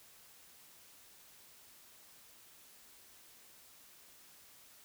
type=silence; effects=white hiss -60 dBFS RMS until 4.84 s